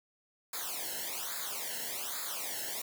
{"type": "noise with flanger", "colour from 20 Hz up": "white", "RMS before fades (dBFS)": -38, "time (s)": [0.53, 2.82], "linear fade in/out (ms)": 5, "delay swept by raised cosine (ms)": [0.34, 0.85], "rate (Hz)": 1.2, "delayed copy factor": -0.95, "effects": []}